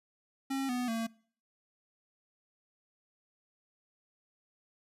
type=tone with pitch steps; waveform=square; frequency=270 / 247.6 / 227 Hz; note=C#4 / B3 / A#3; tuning=-45 / +5 / -46 cents; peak=-32 dBFS; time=0.5-1.07 s; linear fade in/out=10 ms; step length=190 ms; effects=noise-tail reverb RT60 0.5 s tail -23 dB re dry + resampled to 32000 Hz